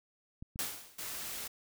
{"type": "clicks", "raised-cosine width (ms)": 5, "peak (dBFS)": -32, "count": 2, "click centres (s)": [0.425, 0.559]}
{"type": "noise with exponential decay", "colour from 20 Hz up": "white", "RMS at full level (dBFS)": -33, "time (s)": [0.59, 1.1], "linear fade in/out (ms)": 0, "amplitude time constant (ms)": 110}
{"type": "noise", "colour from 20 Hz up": "white", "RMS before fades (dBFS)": -41, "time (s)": [0.98, 1.48], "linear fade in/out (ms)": 10}
{"effects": []}